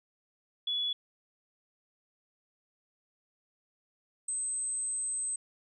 sine tone pair in turn, 3407 / 8219 Hz, G#7 / C9, +44 / -32 cents, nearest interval octave + minor third, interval 1524 cents, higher second, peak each -29 / -31 dBFS, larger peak first, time 0.67-0.93 / 4.28-5.36 s, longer second, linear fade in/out 5 ms, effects none

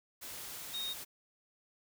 sine tone in noise, 3723 Hz, A#7, 3 cents flat, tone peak -36 dBFS, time 0.73-0.94 s, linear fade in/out 20 ms, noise white, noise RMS -45 dBFS, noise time 0.21-1.05 s, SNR +6 dB, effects none

